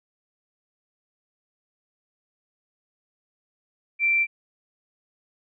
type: tone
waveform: sine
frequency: 2349 Hz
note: D7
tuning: in tune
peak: -18 dBFS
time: 3.99-4.27 s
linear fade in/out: 50 ms
effects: none